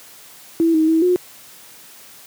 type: tone with pitch steps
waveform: sine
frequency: 330.2 / 315.9 / 323.1 / 360.2 Hz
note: E4 / D#4 / E4 / F#4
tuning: +3 / +26 / -35 / -46 cents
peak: -12 dBFS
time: 0.6-1.16 s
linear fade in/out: 0 ms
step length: 140 ms
effects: white hiss -43 dBFS RMS until 2.26 s + high-pass 100 Hz 12 dB/octave